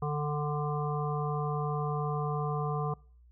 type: harmonic tone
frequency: 148.1 Hz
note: D3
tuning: 15 cents sharp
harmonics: 1 / 3 / 5 / 7 / 8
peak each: -31 / -36 / -38 / -39 / -40 dBFS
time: 0.02-2.94 s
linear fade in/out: 5 ms
effects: noise-tail reverb RT60 0.5 s tail -25 dB re dry + added 60 Hz sine -55 dBFS peak until 3.31 s